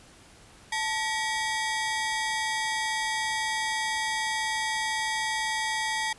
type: ring-modulated tone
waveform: sawtooth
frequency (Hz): 1396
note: F6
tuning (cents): -1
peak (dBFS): -20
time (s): 0.72-6.13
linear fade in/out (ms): 5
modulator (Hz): 517
effects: pink hiss -53 dBFS RMS until 6.18 s + resampled to 24000 Hz